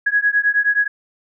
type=beating tone pair; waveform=sine; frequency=1661.2 / 1670.7 Hz; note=G#6 / G#6; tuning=0 / +10 cents; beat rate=9.5 Hz; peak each=-17 dBFS; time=0.06-0.88 s; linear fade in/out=10 ms; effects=none